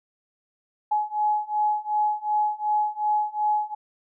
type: beating tone pair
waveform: sine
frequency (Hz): 843 / 845.7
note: G#5 / G#5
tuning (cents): +26 / +31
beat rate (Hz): 2.7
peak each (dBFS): -25 / -24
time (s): 0.91-3.75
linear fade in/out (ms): 10
effects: none